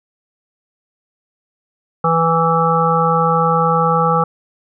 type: harmonic tone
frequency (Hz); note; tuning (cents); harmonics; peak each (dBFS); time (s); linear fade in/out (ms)
164.81; E3; 0; 1 / 3 / 5 / 7 / 8; -18 / -18 / -18 / -18 / -18; 2.04-4.24; 5
effects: none